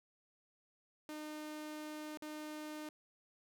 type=tone with dropouts; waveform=sawtooth; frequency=304.7 Hz; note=D#4; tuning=36 cents flat; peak=-40 dBFS; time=1.09-2.89 s; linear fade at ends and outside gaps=1 ms; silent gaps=2.173-2.222 s; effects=none